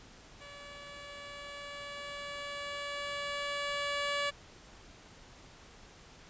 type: tone with level ramp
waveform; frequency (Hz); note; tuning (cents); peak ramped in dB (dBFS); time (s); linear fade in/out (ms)
10% pulse; 573; D5; -43; -40 to -22; 0.4-4.31; 20
effects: pink hiss -55 dBFS RMS until 6.29 s + resampled to 16000 Hz